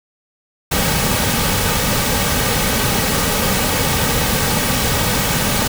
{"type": "noise with comb filter", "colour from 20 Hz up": "pink", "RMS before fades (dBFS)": -17, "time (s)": [0.71, 5.68], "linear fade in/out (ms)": 10, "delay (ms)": 2.9, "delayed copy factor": -0.5, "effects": []}